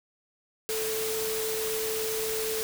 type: tone in noise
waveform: sine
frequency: 440 Hz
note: A4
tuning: in tune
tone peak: -30 dBFS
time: 0.69-2.63 s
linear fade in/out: 0 ms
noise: white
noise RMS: -33 dBFS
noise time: 0.69-2.63 s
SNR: 0 dB
effects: none